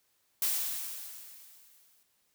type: noise with exponential decay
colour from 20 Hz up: blue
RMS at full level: -28 dBFS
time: 0.42-2.03 s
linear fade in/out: 2 ms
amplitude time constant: 350 ms
effects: white hiss -73 dBFS RMS until 2.34 s

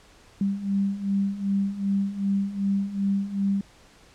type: beating tone pair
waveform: sine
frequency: 196 / 198.6 Hz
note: G3 / G3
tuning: 0 / +23 cents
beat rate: 2.6 Hz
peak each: -28 / -24 dBFS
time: 0.41-3.61 s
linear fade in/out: 2 ms
effects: pink hiss -54 dBFS RMS until 4.14 s + low-pass 8000 Hz 12 dB/octave

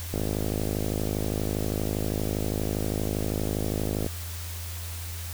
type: click train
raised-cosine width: 2 ms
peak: -15 dBFS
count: 207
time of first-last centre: 0.14-4.064 s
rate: 52.5 Hz
effects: added 85 Hz sine -34 dBFS peak until 5.33 s + white hiss -40 dBFS RMS until 5.33 s

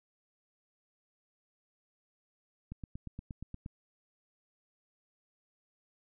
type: click train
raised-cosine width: 5 ms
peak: -29 dBFS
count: 9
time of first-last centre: 2.72-3.661 s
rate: 8.5 Hz
effects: none

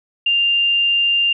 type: tone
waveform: sine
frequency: 2794 Hz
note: F7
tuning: in tune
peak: -13 dBFS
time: 0.26-1.33 s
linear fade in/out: 5 ms
effects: none

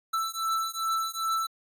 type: beating tone pair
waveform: square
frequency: 1324 / 1326.5 Hz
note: E6 / E6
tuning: +7 / +10 cents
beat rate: 2.5 Hz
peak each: -31 dBFS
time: 0.13-1.47 s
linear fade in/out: 10 ms
effects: AAC 64 kbps

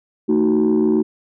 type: chord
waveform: sine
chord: D# diminished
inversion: second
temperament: just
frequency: 224 / 311.1 / 373.4 Hz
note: A3 / D#4 / F#4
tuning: +31 / 0 / +16 cents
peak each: -16 dBFS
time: 0.28-1.03 s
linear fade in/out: 20 ms
effects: tanh soft clip ceiling -9 dBFS

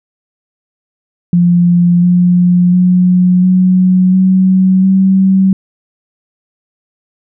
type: tone with pitch steps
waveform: sine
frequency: 174.61 / 177.76 / 180.98 / 184.25 / 187.58 / 190.96 Hz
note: F3 / F3 / F#3 / F#3 / F#3 / G3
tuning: 0 / +31 / -38 / -7 / +24 / -45 cents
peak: -5 dBFS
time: 1.33-5.53 s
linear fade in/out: 2 ms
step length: 700 ms
effects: none

